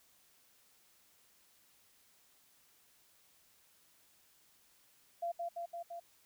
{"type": "tone with echo", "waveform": "sine", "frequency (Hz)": 686, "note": "F5", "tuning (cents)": -31, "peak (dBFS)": -34, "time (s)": [5.22, 5.32], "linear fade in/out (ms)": 10, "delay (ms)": 170, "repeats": 4, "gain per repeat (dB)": -2, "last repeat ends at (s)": 6, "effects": ["white hiss -68 dBFS RMS until 6.25 s"]}